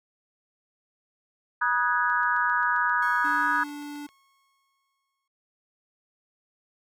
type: chord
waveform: sine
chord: G# minor seventh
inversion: first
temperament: equal with one note detuned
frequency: 966.3 / 1244.5 / 1480 / 1661.2 Hz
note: B5 / D#6 / F#6 / G#6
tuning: -38 / 0 / 0 / 0 cents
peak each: -27 dBFS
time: 1.61-3.64 s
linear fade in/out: 10 ms
type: click train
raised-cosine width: 0.2 ms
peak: -35 dBFS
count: 16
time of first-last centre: 2.1-4.089 s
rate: 7.54 Hz
type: tone with exponential decay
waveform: sawtooth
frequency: 1093 Hz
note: C#6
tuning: 25 cents flat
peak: -37 dBFS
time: 3.02-5.28 s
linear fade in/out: 5 ms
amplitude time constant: 490 ms
type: tone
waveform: square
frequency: 291.7 Hz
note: D4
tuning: 12 cents flat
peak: -36 dBFS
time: 3.24-4.07 s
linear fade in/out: 10 ms
effects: none